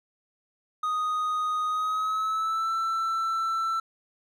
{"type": "tone with pitch glide", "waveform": "triangle", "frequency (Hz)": [1244.5, 1333.8], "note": ["D#6", "E6"], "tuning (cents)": [0, 20], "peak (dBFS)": -23, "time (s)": [0.83, 3.8], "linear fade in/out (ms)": 5, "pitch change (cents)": 120, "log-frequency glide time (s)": [1.67, 2.72], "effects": []}